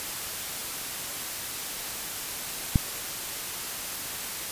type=click; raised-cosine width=5 ms; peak=-7 dBFS; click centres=2.758 s; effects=white hiss -34 dBFS RMS until 4.51 s + resampled to 32000 Hz